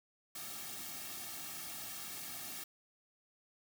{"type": "noise with comb filter", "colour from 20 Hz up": "white", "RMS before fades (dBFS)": -45, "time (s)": [0.35, 2.64], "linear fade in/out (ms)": 5, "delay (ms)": 2, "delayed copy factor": -0.85, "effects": []}